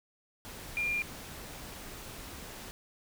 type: tone in noise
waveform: sine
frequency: 2400 Hz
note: D7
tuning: 37 cents sharp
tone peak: -29 dBFS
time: 0.77-1.02 s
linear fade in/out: 0 ms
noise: pink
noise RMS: -45 dBFS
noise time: 0.45-2.71 s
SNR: +13 dB
effects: none